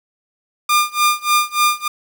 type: tone with tremolo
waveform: sawtooth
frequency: 1204 Hz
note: D6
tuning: 43 cents sharp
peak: -7 dBFS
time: 0.69-1.88 s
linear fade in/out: 5 ms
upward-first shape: sine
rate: 3.4 Hz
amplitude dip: 95%
effects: 7-bit